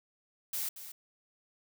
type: noise with echo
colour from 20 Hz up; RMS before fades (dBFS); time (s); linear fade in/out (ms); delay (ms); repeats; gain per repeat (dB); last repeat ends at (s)
blue; -35; 0.53-0.69; 5; 230; 1; -11; 0.92
effects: none